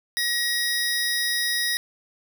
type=tone pair together; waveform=25% pulse; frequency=1900 / 5072 Hz; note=A#6 / D#8; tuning=+33 / +32 cents; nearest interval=octave + perfect fourth; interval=1699 cents; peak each=-20 / -23 dBFS; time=0.17-1.77 s; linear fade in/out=0 ms; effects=none